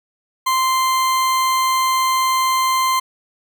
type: tone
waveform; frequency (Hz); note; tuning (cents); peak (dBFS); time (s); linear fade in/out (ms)
40% pulse; 1043; C6; -6; -14; 0.46-3; 10
effects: none